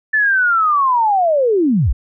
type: linear sweep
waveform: sine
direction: down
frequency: 1764 to 36.71 Hz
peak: -11 dBFS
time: 0.13-1.93 s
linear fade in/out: 10 ms
effects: none